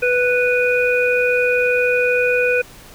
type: harmonic tone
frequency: 493.9 Hz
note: B4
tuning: in tune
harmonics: 1 / 3 / 5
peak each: -16 / -21 / -19 dBFS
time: 0.02-2.62 s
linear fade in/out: 10 ms
effects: pink hiss -42 dBFS RMS until 2.94 s